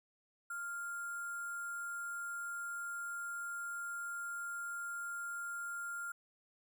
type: tone with sample-and-hold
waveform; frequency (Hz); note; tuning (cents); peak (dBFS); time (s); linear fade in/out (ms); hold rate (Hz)
sine; 1396.9; F6; 0; -39; 0.5-6.12; 5; 8820
effects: none